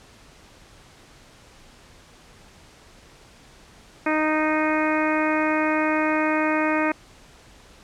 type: harmonic tone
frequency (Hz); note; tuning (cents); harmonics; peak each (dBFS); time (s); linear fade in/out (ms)
309.6; D#4; -9; 1 / 2 / 3 / 4 / 5 / 6 / 7 / 8; -23 / -26 / -28 / -29 / -30 / -31 / -31 / -32; 4.06-6.92; 5
effects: pink hiss -50 dBFS RMS until 7.83 s + low-pass 8000 Hz 12 dB/octave